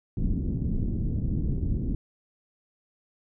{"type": "low-pass noise", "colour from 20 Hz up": "pink", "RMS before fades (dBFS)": -27, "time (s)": [0.17, 1.95], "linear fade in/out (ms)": 2, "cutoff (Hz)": 280, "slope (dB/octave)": 24, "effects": []}